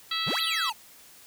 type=harmonic tone; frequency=655 Hz; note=E5; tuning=11 cents flat; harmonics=2 / 3 / 4 / 5 / 6 / 7; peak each=-34 / -36 / -37 / -32 / -31 / -37 dBFS; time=0.11-0.7 s; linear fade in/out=5 ms
type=exponential two-way sweep; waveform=square; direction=up then down; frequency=92.5 to 4288 to 813 Hz; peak=-30 dBFS; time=0.26-0.73 s; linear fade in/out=20 ms; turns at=0.41 s
effects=white hiss -52 dBFS RMS until 1.26 s